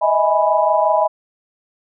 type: chord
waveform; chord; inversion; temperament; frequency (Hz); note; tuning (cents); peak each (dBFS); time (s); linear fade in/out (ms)
sine; E major seventh; third; equal with one note detuned; 622.3 / 647.9 / 830.6 / 987.8; D#5 / E5 / G#5 / B5; 0 / -30 / 0 / 0; -18; 0.01-1.08; 20
effects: none